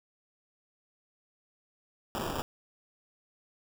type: noise with sample-and-hold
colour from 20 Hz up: white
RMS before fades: -34 dBFS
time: 2.15-2.42 s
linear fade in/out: 0 ms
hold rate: 2100 Hz
effects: none